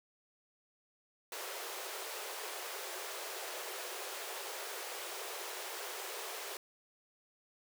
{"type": "high-pass noise", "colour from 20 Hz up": "pink", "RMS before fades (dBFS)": -43, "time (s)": [1.32, 6.57], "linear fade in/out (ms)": 2, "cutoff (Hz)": 360, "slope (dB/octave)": 96, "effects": []}